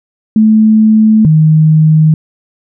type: tone pair in turn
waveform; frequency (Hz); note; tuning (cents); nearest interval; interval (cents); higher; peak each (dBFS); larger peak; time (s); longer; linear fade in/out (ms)
sine; 217.6 / 156.18; A3 / D#3; -19 / +7; tritone; 574; first; -3; neither; 0.36-1.25 / 1.25-2.14; neither; 2
effects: none